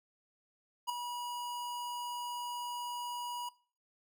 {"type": "tone with ADSR envelope", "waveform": "square", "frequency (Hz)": 968, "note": "B5", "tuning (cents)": -35, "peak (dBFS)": -30, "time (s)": [0.87, 3.49], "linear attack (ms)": 26, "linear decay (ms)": 5, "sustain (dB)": -8, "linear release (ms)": 5, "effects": ["noise-tail reverb RT60 0.4 s tail -20 dB re dry"]}